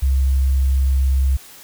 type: tone with sample-and-hold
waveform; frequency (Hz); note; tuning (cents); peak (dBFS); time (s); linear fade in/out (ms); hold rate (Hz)
sine; 66.7; C2; +34; -13; 0.02-1.37; 10; 11025
effects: white hiss -42 dBFS RMS until 1.63 s